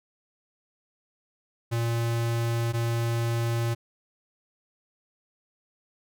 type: tone pair in turn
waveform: square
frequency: 116.54 / 116.54 Hz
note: A#2 / A#2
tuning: 0 / 0 cents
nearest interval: unison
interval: 0 cents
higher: neither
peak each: -25 / -25 dBFS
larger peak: neither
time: 1.71-2.73 / 2.73-3.75 s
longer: neither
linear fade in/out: 20 ms
effects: none